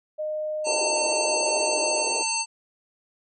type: tone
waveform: sine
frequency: 614 Hz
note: D#5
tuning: 23 cents flat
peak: -26 dBFS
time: 0.18-2.04 s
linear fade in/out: 20 ms
type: harmonic tone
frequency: 899 Hz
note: A5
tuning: 37 cents sharp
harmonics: 1 / 3 / 5 / 7 / 9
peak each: -30 / -30 / -30 / -30 / -30 dBFS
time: 0.64-2.46 s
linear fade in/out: 50 ms
type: band-pass noise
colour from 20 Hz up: pink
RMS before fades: -32 dBFS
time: 0.66-2.23 s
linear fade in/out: 10 ms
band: 330 to 870 Hz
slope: 48 dB/octave
effects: none